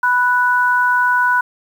sine tone pair together, 989.6 / 1480 Hz, B5 / F#6, +3 / 0 cents, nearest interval perfect fifth, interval 697 cents, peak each -15 / -14 dBFS, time 0.03-1.41 s, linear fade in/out 5 ms, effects 7-bit

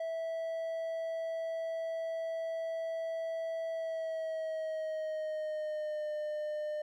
triangle tone with pitch glide, 655 to 604.1 Hz, E5 to D5, -11 to +49 cents, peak -32 dBFS, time 0-6.82 s, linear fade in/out 5 ms, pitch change -140 cents, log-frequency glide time 3.71-6.1 s, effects none

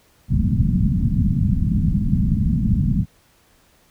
white low-pass noise, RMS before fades -18 dBFS, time 0.28-3.06 s, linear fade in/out 50 ms, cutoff 220 Hz, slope 48 dB/octave, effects pink hiss -57 dBFS RMS until 3.9 s

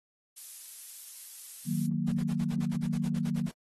violet noise, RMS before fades -41 dBFS, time 0.36-1.87 s, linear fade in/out 10 ms
sine chord, D# minor, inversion none, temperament equal, 155.56 / 185 / 233.1 Hz, D#3 / F#3 / A#3, 0 / 0 / 0 cents, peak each -32 dBFS, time 1.65-3.51 s, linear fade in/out 50 ms
pink noise bursts, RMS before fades -46 dBFS, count 14, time 2.07-3.515 s, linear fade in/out 10 ms, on 54 ms, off 53 ms
effects AAC 32 kbps

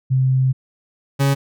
sine / 40% pulse tone pair in turn, 130.81 / 138.59 Hz, C3 / C#3, 0 / 0 cents, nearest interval minor second, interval 100 cents, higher second, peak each -13 dBFS, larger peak neither, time 0.1-0.53 / 1.19-1.35 s, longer first, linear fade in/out 20 ms, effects none

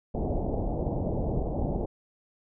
pink low-pass noise, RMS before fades -29 dBFS, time 0.14-1.86 s, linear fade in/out 10 ms, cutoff 770 Hz, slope 48 dB/octave, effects none

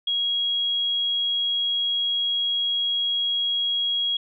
sine tone, 3300 Hz, G#7, 12 cents flat, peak -21 dBFS, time 0.07-4.17 s, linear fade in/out 5 ms, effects none

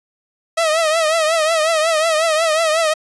sawtooth tone with vibrato, 640 Hz, D#5, 49 cents sharp, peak -10 dBFS, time 0.57-2.94 s, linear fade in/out 10 ms, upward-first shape triangle, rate 5.5 Hz, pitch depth 99 cents each way, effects resampled to 24000 Hz

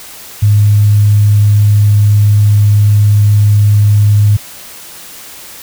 sine tone, 103.83 Hz, G#2, in tune, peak -4 dBFS, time 0.42-4.37 s, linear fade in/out 10 ms, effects white hiss -31 dBFS RMS until 5.62 s

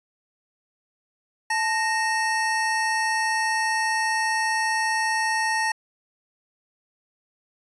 square tone pair together, 880 / 1855 Hz, A5 / A#6, 0 / -9 cents, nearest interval octave + minor second, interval 1291 cents, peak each -25 dBFS, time 1.5-5.72 s, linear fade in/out 5 ms, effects resampled to 24000 Hz

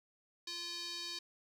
square tone with band-pass filter, 345.5 Hz, F4, 19 cents flat, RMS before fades -43 dBFS, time 0.47-1.19 s, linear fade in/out 5 ms, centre 4400 Hz, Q 3.9, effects 11-bit

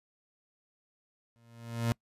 30% pulse tone with exponential growth, 116.54 Hz, A#2, in tune, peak -22 dBFS, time 1.36-1.92 s, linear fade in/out 0 ms, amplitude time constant 120 ms, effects noise-tail reverb RT60 0.1 s tail -25 dB re dry + resampled to 32000 Hz

